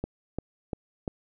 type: click train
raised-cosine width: 2 ms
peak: -17 dBFS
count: 4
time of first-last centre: 0.04-1.078 s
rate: 2.89 Hz
effects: none